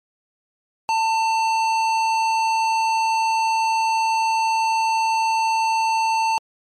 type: tone with hard clipping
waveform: triangle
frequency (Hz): 894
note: A5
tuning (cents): +27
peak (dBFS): -19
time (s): 0.89-6.38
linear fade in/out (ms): 0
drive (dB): 17
effects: MP3 64 kbps